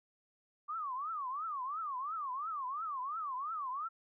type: tone with vibrato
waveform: sine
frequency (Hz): 1155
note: D6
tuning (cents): -29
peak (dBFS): -36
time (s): 0.68-3.89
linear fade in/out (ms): 20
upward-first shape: triangle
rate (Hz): 2.9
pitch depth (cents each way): 280
effects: none